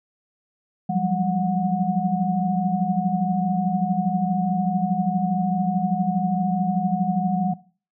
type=tone cluster; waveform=sine; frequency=174.3 / 186.2 / 199.1 / 731 Hz; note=F3 / F#3 / G3 / F#5; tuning=-3 / +11 / +27 / -21 cents; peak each=-25 dBFS; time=0.89-7.54 s; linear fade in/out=10 ms; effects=noise-tail reverb RT60 0.4 s tail -19 dB re dry

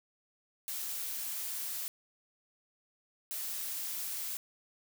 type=noise bursts at uneven times; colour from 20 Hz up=blue; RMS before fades=-38 dBFS; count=2; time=0.68-1.88 / 3.31-4.37 s; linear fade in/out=0 ms; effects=none

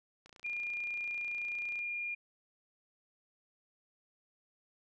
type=click train; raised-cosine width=0.2 ms; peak=-37 dBFS; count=46; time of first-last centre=0.26-1.791 s; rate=29.4 Hz
type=tone; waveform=sine; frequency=2414 Hz; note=D7; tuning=47 cents sharp; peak=-35 dBFS; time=0.44-2.15 s; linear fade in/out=10 ms
effects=none

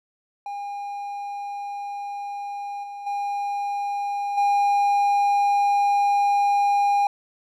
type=tone with level steps; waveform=triangle; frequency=810 Hz; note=G#5; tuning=43 cents flat; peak=-27 / -31 / -22 / -15 dBFS; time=0.46-7.07 s; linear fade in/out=2 ms; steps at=2.83 / 3.06 / 4.37 s; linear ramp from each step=10 ms; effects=none

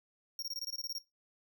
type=tone bursts; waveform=45% pulse; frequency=5570 Hz; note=F8; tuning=5 cents flat; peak=-37 dBFS; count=11; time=0.39-0.984 s; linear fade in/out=2 ms; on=34 ms; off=22 ms; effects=noise-tail reverb RT60 0.2 s tail -19 dB re dry

